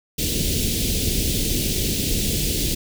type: band-stop noise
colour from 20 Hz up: pink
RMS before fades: -22 dBFS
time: 0.18-2.75 s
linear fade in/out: 10 ms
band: 420 to 2900 Hz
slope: 24 dB/octave
effects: none